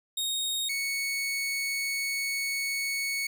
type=tone pair in turn; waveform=sawtooth; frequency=3729 / 2217 Hz; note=A#7 / C#7; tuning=0 / 0 cents; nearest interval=major sixth; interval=900 cents; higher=first; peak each=-25 dBFS; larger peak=neither; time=0.17-0.69 / 0.69-3.27 s; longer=second; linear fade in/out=5 ms; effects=none